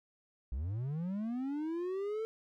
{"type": "linear sweep", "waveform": "triangle", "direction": "up", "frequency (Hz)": [56.4, 449.7], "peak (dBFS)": -32, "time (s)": [0.52, 2.25], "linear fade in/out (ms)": 0, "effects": []}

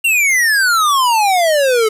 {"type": "exponential sweep", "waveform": "square", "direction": "down", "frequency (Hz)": [2802, 424.9], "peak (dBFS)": -11, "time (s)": [0.04, 1.89], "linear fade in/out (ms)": 10, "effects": ["resampled to 32000 Hz", "7-bit"]}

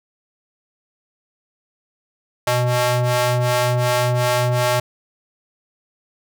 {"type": "ring-modulated tone", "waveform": "sawtooth", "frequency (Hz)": 246.9, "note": "B3", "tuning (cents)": 0, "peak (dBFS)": -9, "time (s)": [2.47, 4.8], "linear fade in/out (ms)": 5, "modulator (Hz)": 369, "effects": []}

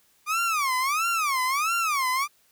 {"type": "tone with vibrato", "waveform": "30% pulse", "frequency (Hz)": 1183, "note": "D6", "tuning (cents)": 12, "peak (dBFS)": -20, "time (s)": [0.26, 2.28], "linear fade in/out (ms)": 50, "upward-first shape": "sine", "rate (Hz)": 1.5, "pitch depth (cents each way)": 270, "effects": ["white hiss -63 dBFS RMS until 2.51 s"]}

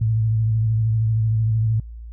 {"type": "tone with vibrato", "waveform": "sine", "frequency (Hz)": 111, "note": "A2", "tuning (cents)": 16, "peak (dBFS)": -16, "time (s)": [0.01, 1.8], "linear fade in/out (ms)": 5, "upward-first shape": "sine", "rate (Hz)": 13, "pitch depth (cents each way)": 41, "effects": ["added 57 Hz sine -33 dBFS peak until 2.12 s"]}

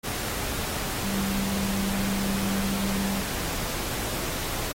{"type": "tone in noise", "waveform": "sine", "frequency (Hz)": 196, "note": "G3", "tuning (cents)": 0, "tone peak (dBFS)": -26, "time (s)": [1.03, 3.22], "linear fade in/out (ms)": 20, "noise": "pink", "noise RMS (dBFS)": -31, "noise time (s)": [0.03, 4.73], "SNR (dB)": 2, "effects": ["AAC 48 kbps"]}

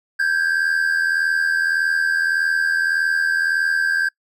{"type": "tone pair together", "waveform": "triangle", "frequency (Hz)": [1576, 1657.7], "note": ["G6", "G#6"], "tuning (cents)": [9, -4], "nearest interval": "minor second", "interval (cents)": 87, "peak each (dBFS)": [-16, -21], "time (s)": [0.19, 4.09], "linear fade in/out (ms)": 10, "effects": ["noise-tail reverb RT60 0.1 s tail -23 dB re dry"]}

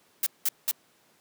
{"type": "noise bursts", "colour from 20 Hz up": "blue", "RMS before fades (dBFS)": -25, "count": 3, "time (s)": [0.23, 0.712], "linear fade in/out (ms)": 2, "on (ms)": 34, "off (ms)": 190, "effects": ["pink hiss -63 dBFS RMS until 1.2 s", "high-pass 200 Hz 12 dB/octave"]}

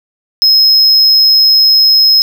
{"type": "tone", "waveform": "triangle", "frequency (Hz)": 5140, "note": "E8", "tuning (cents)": -45, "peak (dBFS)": -3, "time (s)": [0.42, 2.22], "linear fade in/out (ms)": 0, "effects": []}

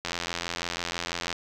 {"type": "click train", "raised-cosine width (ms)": 0.2, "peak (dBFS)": -12, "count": 111, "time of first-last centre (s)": [0.05, 1.328], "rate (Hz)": 86.1, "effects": ["9-bit"]}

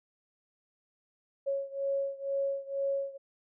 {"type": "beating tone pair", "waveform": "sine", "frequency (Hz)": [551, 553.1], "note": ["C#5", "C#5"], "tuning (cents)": [-11, -4], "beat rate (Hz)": 2.1, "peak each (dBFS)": [-32, -34], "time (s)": [1.46, 3.18], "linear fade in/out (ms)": 20, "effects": []}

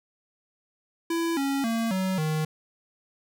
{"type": "tone with pitch steps", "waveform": "square", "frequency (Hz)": [333.7, 275.8, 227.9, 188.37, 155.68], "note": ["E4", "C#4", "A#3", "F#3", "D#3"], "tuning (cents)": [21, -9, -39, 31, 1], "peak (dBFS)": -25, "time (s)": [1.1, 2.45], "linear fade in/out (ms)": 5, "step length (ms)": 270, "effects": []}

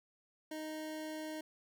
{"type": "tone", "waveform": "25% pulse", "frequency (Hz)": 311.1, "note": "D#4", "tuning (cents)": 0, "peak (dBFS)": -37, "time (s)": [0.51, 1.41], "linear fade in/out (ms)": 5, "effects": []}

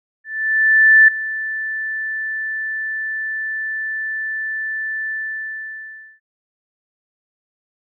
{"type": "tone with ADSR envelope", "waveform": "sine", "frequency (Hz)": 1760, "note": "A6", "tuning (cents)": 0, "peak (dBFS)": -5, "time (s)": [0.24, 6.2], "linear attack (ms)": 840, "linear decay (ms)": 6, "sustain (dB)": -16, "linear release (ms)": 1100, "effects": []}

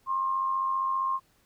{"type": "tone with amplitude modulation", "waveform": "sine", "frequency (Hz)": 1065, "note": "C6", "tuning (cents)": 30, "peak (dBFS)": -23, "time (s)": [0.06, 1.2], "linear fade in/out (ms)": 50, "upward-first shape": "sine", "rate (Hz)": 95.1, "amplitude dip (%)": 45, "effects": ["pink hiss -66 dBFS RMS until 1.45 s"]}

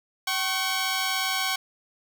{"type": "tone pair together", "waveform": "10% pulse", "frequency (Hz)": [764, 1097.5], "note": ["G5", "C#6"], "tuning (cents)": [-45, -18], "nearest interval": "tritone", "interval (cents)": 627, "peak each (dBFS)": -19, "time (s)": [0.27, 1.56], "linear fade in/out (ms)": 5, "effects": []}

